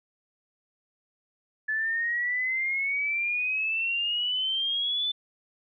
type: exponential sweep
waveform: sine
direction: up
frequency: 1727 to 3527 Hz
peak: -25 dBFS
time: 1.68-5.12 s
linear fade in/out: 10 ms
effects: none